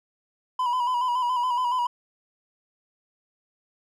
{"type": "tone with vibrato", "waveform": "triangle", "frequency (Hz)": 987.8, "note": "B5", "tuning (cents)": 0, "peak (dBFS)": -20, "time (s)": [0.59, 1.87], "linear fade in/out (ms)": 5, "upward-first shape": "square", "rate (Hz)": 7.1, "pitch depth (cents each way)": 44, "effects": []}